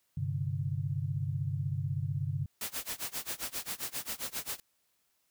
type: chord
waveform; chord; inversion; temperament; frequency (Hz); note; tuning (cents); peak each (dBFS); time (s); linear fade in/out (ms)
sine; G suspended fourth; none; equal; 98 / 130.81 / 146.83; G2 / C3 / D3; 0 / 0 / 0; -35; 0.17-2.46; 5
type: noise with tremolo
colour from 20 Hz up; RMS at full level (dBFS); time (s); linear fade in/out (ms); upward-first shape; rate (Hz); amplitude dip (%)
white; -35; 2.61-4.6; 2; sine; 7.5; 95
effects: white hiss -75 dBFS RMS until 5.3 s